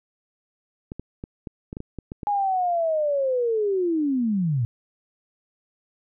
clicks, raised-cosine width 3 ms, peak -20 dBFS, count 10, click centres 0.919 / 0.996 / 1.239 / 1.472 / 1.729 / 1.769 / 1.804 / 1.987 / 2.119 / 2.232 s
sine linear sweep, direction down, 832 to 110 Hz, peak -20 dBFS, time 2.27-4.65 s, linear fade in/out 0 ms
effects none

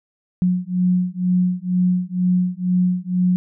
sine beating tone pair, 180 / 182.1 Hz, F#3 / F#3, -47 / -27 cents, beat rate 2.1 Hz, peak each -19 dBFS, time 0.42-3.36 s, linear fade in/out 0 ms, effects none

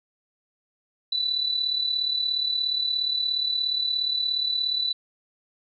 sine tone with amplitude modulation, 3974 Hz, B7, 10 cents sharp, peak -20 dBFS, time 1.12-4.93 s, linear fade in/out 5 ms, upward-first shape sine, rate 37 Hz, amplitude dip 60%, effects none

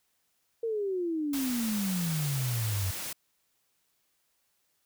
sine exponential sweep, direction down, 466.2 to 91.8 Hz, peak -28 dBFS, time 0.63-2.91 s, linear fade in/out 5 ms
white noise, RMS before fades -37 dBFS, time 1.33-3.13 s, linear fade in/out 5 ms
effects white hiss -74 dBFS RMS until 4.85 s

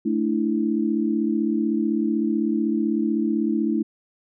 sine chord, A suspended fourth, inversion none, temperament equal, 220 / 293.7 / 329.6 Hz, A3 / D4 / E4, 0 / 0 / 0 cents, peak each -23 / -25 / -24 dBFS, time 0.05-3.83 s, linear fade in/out 10 ms, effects none

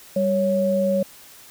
sine tone pair together, 196 / 554.4 Hz, G3 / C#5, 0 / 0 cents, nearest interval octave + tritone, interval 1800 cents, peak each -22 / -19 dBFS, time 0.16-1.03 s, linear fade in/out 5 ms, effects white hiss -46 dBFS RMS until 1.5 s

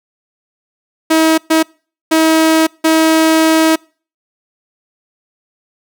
sawtooth tone bursts at uneven times, 320 Hz, D#4, 49 cents sharp, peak -4 dBFS, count 4, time 1.1-1.38 / 1.5-1.63 / 2.11-2.67 / 2.84-3.76 s, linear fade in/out 10 ms, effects noise-tail reverb RT60 0.4 s tail -26 dB re dry

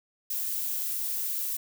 violet noise, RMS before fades -31 dBFS, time 0.3-1.57 s, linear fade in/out 5 ms, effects none

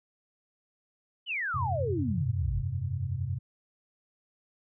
sine exponential sweep, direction down, 3105 to 39.56 Hz, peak -29 dBFS, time 1.26-2.64 s, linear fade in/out 50 ms
sine chord, F suspended second, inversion none, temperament equal, 87.31 / 98 / 130.81 Hz, F2 / G2 / C3, 0 / 0 / 0 cents, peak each -35 / -33 / -33 dBFS, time 1.54-3.39 s, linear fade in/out 10 ms
effects none

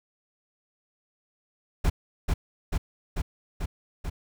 brown noise with echo, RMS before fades -21 dBFS, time 1.84-1.9 s, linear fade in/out 10 ms, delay 440 ms, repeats 5, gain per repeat -2 dB, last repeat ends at 4.1 s, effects none

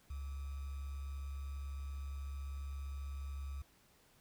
sine tone with sample-and-hold, 69.3 Hz, C#2, in tune, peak -40 dBFS, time 0.1-3.62 s, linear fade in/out 5 ms, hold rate 1225 Hz, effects pink hiss -68 dBFS RMS until 4.2 s

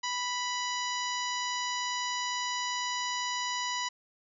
harmonic tone with a mistuned harmonic, 987.8 Hz, B5, in tune, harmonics 1 / 2 / 3 / 4 / 5 / 6 / 7, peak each -34 / -37 / -39 / -40 / -41 / -42 / -42 dBFS, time 0.03-3.89 s, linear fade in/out 10 ms, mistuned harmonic 6, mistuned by -30 cents, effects none

